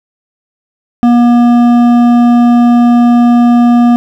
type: tone with hard clipping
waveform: triangle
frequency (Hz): 239.7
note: A#3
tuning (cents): +48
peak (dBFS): -5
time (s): 1.03-3.96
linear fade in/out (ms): 0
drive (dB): 13
effects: none